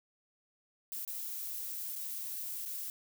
violet noise with dropouts, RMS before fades -40 dBFS, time 0.92-2.9 s, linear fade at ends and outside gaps 1 ms, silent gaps 1.05-1.077 / 1.954-1.96 / 2.653-2.658 s, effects none

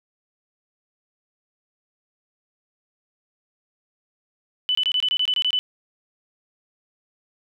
sine tone bursts, 2994 Hz, F#7, 20 cents sharp, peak -18 dBFS, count 11, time 4.69-5.59 s, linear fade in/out 0 ms, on 60 ms, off 24 ms, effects none

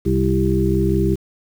harmonic tone with a mistuned harmonic, 65.41 Hz, C2, in tune, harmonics 1 / 2 / 3 / 5 / 6, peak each -21 / -21 / -21 / -21 / -21 dBFS, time 0.05-1.16 s, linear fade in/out 20 ms, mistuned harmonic 5, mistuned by +24 cents, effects 7-bit

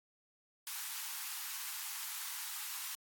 white high-pass noise, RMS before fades -42 dBFS, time 0.67-2.95 s, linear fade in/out 0 ms, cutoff 810 Hz, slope 96 dB/octave, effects AAC 64 kbps

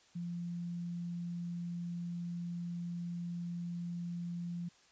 sine tone, 172.9 Hz, F3, 17 cents flat, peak -37 dBFS, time 0.15-4.69 s, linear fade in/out 10 ms, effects white hiss -65 dBFS RMS until 4.91 s + resampled to 16000 Hz

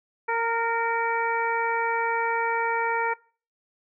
harmonic tone with a mistuned harmonic, 460.2 Hz, A#4, 22 cents flat, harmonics 1 / 2 / 3 / 4 / 5, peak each -29 / -26 / -31 / -32 / -33 dBFS, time 0.28-3.14 s, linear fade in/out 10 ms, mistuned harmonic 3, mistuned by +21 cents, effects noise-tail reverb RT60 0.4 s tail -22 dB re dry

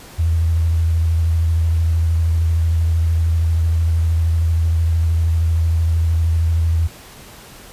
sine tone with vibrato, 82.2 Hz, E2, 4 cents flat, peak -13 dBFS, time 0.18-6.88 s, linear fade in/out 20 ms, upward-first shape sine, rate 13 Hz, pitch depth 31 cents each way, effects pink hiss -40 dBFS RMS until 7.72 s + resampled to 32000 Hz

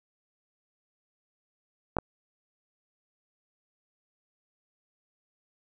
clicks, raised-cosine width 1 ms, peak -12 / -14 dBFS, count 2, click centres 1.968 / 1.986 s, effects none

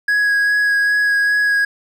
triangle tone with vibrato, 1661.2 Hz, G#6, in tune, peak -11 dBFS, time 0.08-1.65 s, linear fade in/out 5 ms, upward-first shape sine, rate 2.5 Hz, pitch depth 12 cents each way, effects none

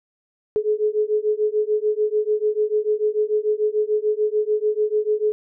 sine beating tone pair, 422.1 / 428.9 Hz, G#4 / A4, +28 / -44 cents, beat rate 6.8 Hz, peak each -21 dBFS, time 0.56-5.32 s, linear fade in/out 0 ms, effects none

